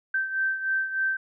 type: beating tone pair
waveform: sine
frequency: 1555 / 1558.3 Hz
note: G6 / G6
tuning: -14 / -11 cents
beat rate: 3.3 Hz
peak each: -25 / -31 dBFS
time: 0.14-1.17 s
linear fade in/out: 5 ms
effects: none